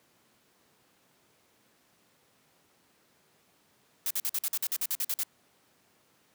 blue noise bursts, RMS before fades -30 dBFS, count 13, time 4.06-5.234 s, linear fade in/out 2 ms, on 46 ms, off 48 ms, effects pink hiss -66 dBFS RMS until 6.34 s + high-pass 150 Hz 12 dB/octave

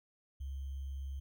sine tone with sample-and-hold, 68 Hz, C#2, 33 cents flat, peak -38 dBFS, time 0.4-1.2 s, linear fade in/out 10 ms, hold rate 3150 Hz, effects none

